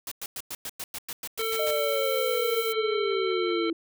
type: noise bursts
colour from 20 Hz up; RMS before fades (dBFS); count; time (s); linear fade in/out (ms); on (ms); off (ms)
white; -35; 12; 0.07-1.71; 2; 45; 100
type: harmonic tone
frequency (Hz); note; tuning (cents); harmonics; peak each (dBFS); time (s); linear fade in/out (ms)
447.4; A4; +29; 1 / 3 / 5 / 7 / 9; -29 / -34 / -36 / -37 / -39; 1.39-3.7; 2
type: noise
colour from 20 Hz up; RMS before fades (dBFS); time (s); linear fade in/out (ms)
violet; -36; 1.42-2.73; 10
type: exponential sweep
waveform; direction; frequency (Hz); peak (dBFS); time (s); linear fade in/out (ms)
sine; down; 621 to 328; -26; 1.59-3.73; 5
effects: none